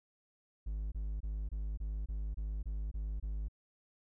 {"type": "tone bursts", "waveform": "triangle", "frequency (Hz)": 51.91, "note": "G#1", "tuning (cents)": 0, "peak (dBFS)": -33, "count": 10, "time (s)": [0.66, 3.485], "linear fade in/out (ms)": 10, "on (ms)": 260, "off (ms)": 25, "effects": []}